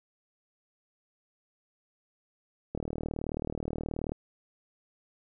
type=click train; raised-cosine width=2 ms; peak=-20 dBFS; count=54; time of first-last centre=2.75-4.12 s; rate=38.7 Hz; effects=none